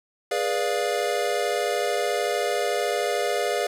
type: chord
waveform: square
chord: G# diminished seventh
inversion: none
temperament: equal with one note detuned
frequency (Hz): 415.3 / 488.8 / 587.3 / 698.5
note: G#4 / B4 / D5 / F5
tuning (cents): 0 / -18 / 0 / 0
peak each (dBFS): -29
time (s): 0.31-3.67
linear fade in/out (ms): 5
effects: low-pass 12000 Hz 12 dB/octave + 9-bit